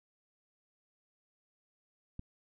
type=click; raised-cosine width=5 ms; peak=-29 dBFS; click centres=2.194 s; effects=none